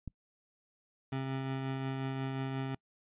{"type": "click", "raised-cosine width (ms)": 5, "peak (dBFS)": -28, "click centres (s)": 0.077}
{"type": "tone with tremolo", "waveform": "25% pulse", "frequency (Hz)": 133.7, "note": "C3", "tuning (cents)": 38, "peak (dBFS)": -29, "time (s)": [1.12, 2.75], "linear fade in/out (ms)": 5, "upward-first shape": "triangle", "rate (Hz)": 5.6, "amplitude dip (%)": 30}
{"effects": ["noise-tail reverb RT60 0.1 s tail -25 dB re dry", "resampled to 8000 Hz"]}